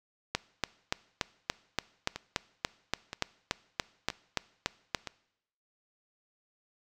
two click trains, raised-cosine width 0.2 ms, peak -19 / -10 dBFS, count 4 / 17, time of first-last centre 2.16-5.073 / 0.35-4.948 s, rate 1.03 / 3.48 Hz, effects noise-tail reverb RT60 0.8 s tail -21 dB re dry

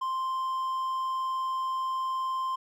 triangle tone, 1046.5 Hz, C6, in tune, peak -26 dBFS, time 0.01-2.56 s, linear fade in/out 10 ms, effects none

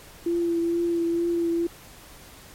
sine tone with vibrato, 339.5 Hz, F4, 49 cents flat, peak -21 dBFS, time 0.26-1.67 s, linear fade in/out 5 ms, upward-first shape triangle, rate 2.2 Hz, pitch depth 22 cents each way, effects pink hiss -47 dBFS RMS until 2.54 s + MP3 64 kbps

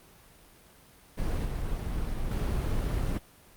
brown noise with level steps, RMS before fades -29 / -32 / -28 dBFS, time 1.17-3.19 s, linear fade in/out 20 ms, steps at 1.45 / 2.31 s, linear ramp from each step 5 ms, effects pink hiss -56 dBFS RMS until 3.56 s + Opus 32 kbps

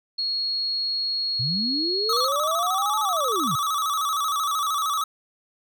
sine tone, 4311 Hz, C#8, 49 cents flat, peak -23 dBFS, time 0.18-2.27 s, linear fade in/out 10 ms
sine linear two-way sweep, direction up then down, 110 to 880 to 110 Hz, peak -26 dBFS, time 1.39-3.56 s, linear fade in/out 10 ms, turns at 3 s
square tone with vibrato, 1214 Hz, D#6, 43 cents flat, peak -23 dBFS, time 2.09-5.04 s, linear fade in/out 5 ms, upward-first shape square, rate 13 Hz, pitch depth 90 cents each way
effects none

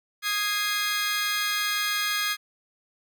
20% pulse chord, Ab major, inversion second, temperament equal with one note detuned, 1244.5 / 1650.7 / 2093 Hz, Eb6 / Ab6 / C7, 0 / -11 / 0 cents, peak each -25 / -23 / -25 dBFS, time 0.22-2.37 s, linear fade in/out 50 ms, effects none

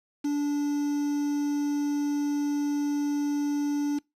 triangle tone with quantisation, 290 Hz, D4, 22 cents flat, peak -22 dBFS, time 0.24-3.99 s, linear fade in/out 10 ms, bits 7, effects noise-tail reverb RT60 0.2 s tail -24 dB re dry + low-pass 9000 Hz 12 dB/octave

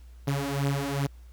sawtooth beating tone pair, 138.59 / 141.09 Hz, C#3 / C#3, 0 / +31 cents, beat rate 2.5 Hz, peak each -25 dBFS, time 0.27-1.07 s, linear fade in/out 10 ms, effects added 60 Hz sine -45 dBFS peak until 1.32 s + pink hiss -64 dBFS RMS until 1.32 s

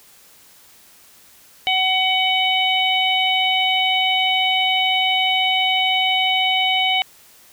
harmonic tone, 751 Hz, F#5, 26 cents sharp, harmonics 1 / 3 / 4 / 5, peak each -21 / -21 / -19 / -26 dBFS, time 1.67-7.02 s, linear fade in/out 0 ms, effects white hiss -49 dBFS RMS until 7.52 s

